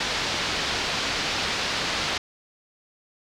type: low-pass noise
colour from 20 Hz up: white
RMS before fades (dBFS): -27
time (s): 0-2.18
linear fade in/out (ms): 5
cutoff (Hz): 4900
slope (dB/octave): 24
effects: none